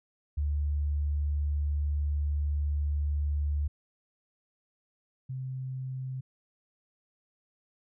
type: tone pair in turn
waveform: sine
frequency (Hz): 73.2 / 130.43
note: D2 / C3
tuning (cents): -5 / -5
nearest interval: minor seventh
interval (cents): 1000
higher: second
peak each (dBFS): -26 / -33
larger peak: first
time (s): 0.37-3.68 / 5.29-6.21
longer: first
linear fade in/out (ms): 10
effects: none